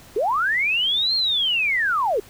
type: linear two-way sweep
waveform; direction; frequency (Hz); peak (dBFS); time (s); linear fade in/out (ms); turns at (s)
sine; up then down; 370 to 4281 to 370; -18; 0.16-2.2; 5; 1.15
effects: pink hiss -47 dBFS RMS until 2.29 s